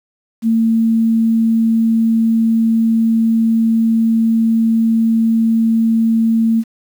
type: tone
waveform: sine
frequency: 226 Hz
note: A3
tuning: 47 cents sharp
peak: -10 dBFS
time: 0.42-6.64 s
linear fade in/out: 50 ms
effects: 7-bit